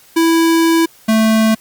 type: tone pair in turn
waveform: square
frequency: 329.6 / 220.5 Hz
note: E4 / A3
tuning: 0 / +4 cents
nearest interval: perfect fifth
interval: 696 cents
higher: first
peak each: -10 dBFS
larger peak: neither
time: 0.16-0.86 / 1.08-1.55 s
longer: first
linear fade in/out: 10 ms
effects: white hiss -46 dBFS RMS until 1.6 s + Opus 48 kbps